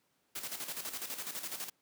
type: noise with tremolo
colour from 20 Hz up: white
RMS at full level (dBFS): -39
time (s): 0.35-1.7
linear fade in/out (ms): 10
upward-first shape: square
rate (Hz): 12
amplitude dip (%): 60
effects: pink hiss -75 dBFS RMS until 1.81 s + high-pass 150 Hz 12 dB/octave